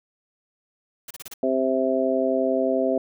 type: noise bursts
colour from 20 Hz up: white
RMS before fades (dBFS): -37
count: 5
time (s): 1.08-1.339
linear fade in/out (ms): 5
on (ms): 27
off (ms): 31
type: harmonic tone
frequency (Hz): 131.4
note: C3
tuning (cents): +8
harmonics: 2 / 3 / 4 / 5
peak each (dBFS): -25 / -26 / -25 / -24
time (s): 1.43-2.98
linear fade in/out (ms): 2
effects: none